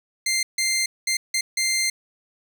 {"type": "tone bursts at uneven times", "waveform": "15% pulse", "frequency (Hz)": 2093, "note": "C7", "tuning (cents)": 0, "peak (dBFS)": -14, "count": 5, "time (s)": [[0.26, 0.43], [0.58, 0.86], [1.07, 1.17], [1.34, 1.41], [1.57, 1.9]], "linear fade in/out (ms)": 5, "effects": []}